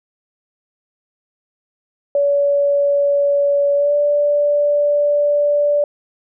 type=tone with pitch glide; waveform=sine; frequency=569 to 583 Hz; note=C#5 to D5; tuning=+45 to -13 cents; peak=-12 dBFS; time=2.15-5.84 s; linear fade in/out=2 ms; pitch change=+42 cents; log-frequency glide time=3.75-3.94 s; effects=none